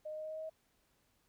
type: tone with pitch steps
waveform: sine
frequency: 614 / 617.6 / 621.1 / 624.7 / 628.4 / 632 / 635.7 Hz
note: D#5 / D#5 / D#5 / D#5 / D#5 / D#5 / D#5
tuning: -23 / -13 / -3 / +7 / +17 / +27 / +37 cents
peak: -40 dBFS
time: 0.05-0.498 s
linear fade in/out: 10 ms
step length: 64 ms
effects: pink hiss -75 dBFS RMS until 1.28 s